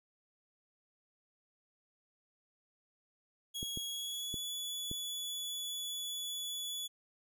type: tone with pitch glide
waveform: sawtooth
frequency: 3322 to 3421 Hz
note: G#7 to A7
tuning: 0 to -49 cents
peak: -35 dBFS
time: 3.54-6.88 s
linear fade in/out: 20 ms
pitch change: +51 cents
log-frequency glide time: 3.89-4.41 s
type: clicks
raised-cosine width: 3 ms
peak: -29 dBFS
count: 4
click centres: 3.629 / 3.774 / 4.342 / 4.914 s
effects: none